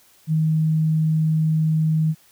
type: tone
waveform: sine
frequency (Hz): 157.6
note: D#3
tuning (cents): +23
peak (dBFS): -16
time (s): 0.27-2.15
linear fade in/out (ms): 50
effects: white hiss -55 dBFS RMS until 2.31 s